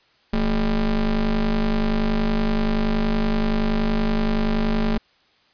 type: ring-modulated tone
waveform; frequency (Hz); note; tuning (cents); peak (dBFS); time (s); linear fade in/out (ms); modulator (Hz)
square; 98.7; G2; +12; -16; 0.33-4.98; 5; 124
effects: white hiss -59 dBFS RMS until 5.53 s + resampled to 11025 Hz